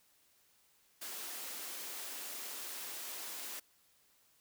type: high-pass noise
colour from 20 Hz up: white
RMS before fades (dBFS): -44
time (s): 1.01-3.6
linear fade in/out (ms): 10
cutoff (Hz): 250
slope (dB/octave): 24
effects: white hiss -70 dBFS RMS until 4.4 s